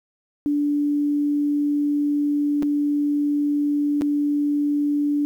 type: tone with dropouts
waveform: sine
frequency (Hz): 291.3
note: D4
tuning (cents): -14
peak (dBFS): -18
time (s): 0.46-5.25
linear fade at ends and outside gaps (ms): 0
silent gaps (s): 2.624-2.63 / 4.011-4.019
effects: 9-bit